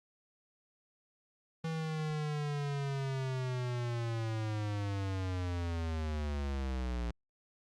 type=linear sweep; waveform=square; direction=down; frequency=162.7 to 57.7 Hz; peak=-34 dBFS; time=1.64-7.11 s; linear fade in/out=5 ms; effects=low-pass 6000 Hz 12 dB/octave + Opus 48 kbps